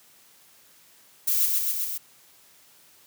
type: noise with echo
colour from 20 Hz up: violet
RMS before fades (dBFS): -23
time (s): 1.27-1.46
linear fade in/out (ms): 10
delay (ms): 130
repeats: 4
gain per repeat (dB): -2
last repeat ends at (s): 1.98
effects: white hiss -56 dBFS RMS until 3.06 s + high-pass 80 Hz 12 dB/octave